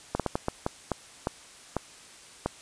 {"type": "slowing click train", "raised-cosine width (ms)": 1, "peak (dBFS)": -12, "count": 10, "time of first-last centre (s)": [0.15, 2.46], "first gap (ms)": 47, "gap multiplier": 1.4, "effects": ["white hiss -50 dBFS RMS until 2.61 s", "resampled to 22050 Hz"]}